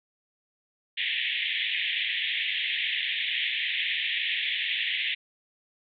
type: band-pass noise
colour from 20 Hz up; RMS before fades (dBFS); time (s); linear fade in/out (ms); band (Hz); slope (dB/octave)
white; -29; 0.97-5.15; 10; 1800 to 3600; 96
effects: none